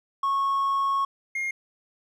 triangle tone pair in turn, 1099 / 2132 Hz, C#6 / C7, -15 / +32 cents, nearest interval major seventh, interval 1147 cents, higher second, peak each -19 / -24 dBFS, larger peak first, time 0.23-1.05 / 1.35-1.51 s, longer first, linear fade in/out 5 ms, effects tanh soft clip ceiling -16 dBFS

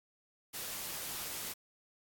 white noise, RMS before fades -41 dBFS, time 0.53-1.54 s, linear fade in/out 20 ms, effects AAC 64 kbps

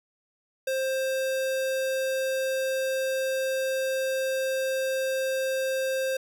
square tone, 528 Hz, C5, 16 cents sharp, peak -26 dBFS, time 0.67-6.17 s, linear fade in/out 5 ms, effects none

